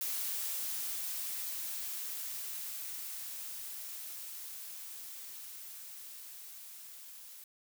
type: noise with level ramp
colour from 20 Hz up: blue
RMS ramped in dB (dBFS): -36 to -51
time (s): 0.01-7.44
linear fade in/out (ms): 2
effects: none